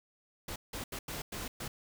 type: noise bursts at uneven times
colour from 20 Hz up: pink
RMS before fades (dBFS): -40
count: 6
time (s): 0.48-0.56 / 0.73-0.84 / 0.92-0.99 / 1.08-1.22 / 1.32-1.48 / 1.6-1.68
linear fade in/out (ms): 5
effects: none